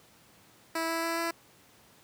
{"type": "tone with pitch steps", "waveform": "10% pulse", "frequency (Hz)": [327.6, 329.9, 332.2, 334.5], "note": ["E4", "E4", "E4", "E4"], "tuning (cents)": [-11, 1, 13, 25], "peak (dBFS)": -21, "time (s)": [0.75, 1.31], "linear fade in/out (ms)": 5, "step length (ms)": 140, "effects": ["pink hiss -59 dBFS RMS until 2.03 s", "high-pass 100 Hz 12 dB/octave"]}